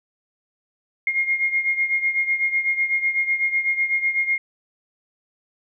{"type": "beating tone pair", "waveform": "sine", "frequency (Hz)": [2134, 2142], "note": ["C7", "C7"], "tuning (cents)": [34, 40], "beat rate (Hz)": 8, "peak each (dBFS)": [-20, -25], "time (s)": [1.07, 4.38], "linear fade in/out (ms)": 2, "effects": []}